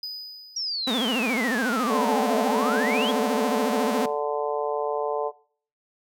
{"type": "tone with exponential decay", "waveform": "triangle", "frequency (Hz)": 4978, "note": "D#8", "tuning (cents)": 0, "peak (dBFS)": -28, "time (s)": [0.03, 1.32], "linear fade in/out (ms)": 2, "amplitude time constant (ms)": 280}
{"type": "exponential two-way sweep", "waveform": "sine", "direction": "down then up", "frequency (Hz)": [5700, 635, 3396], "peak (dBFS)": -26, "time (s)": [0.56, 3.11], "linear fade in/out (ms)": 5, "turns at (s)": 2.38}
{"type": "tone with vibrato", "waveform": "sawtooth", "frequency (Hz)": 238, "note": "A#3", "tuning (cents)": 36, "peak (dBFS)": -20, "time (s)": [0.87, 4.06], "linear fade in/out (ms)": 5, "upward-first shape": "sine", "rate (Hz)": 14, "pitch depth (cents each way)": 200}
{"type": "harmonic tone", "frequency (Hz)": 146.8, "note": "D3", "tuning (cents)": 0, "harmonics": [3, 4, 5, 6, 7], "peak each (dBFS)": [-27, -29, -31, -33, -34], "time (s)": [1.88, 5.32], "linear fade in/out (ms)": 50}
{"effects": ["noise-tail reverb RT60 0.5 s tail -21 dB re dry"]}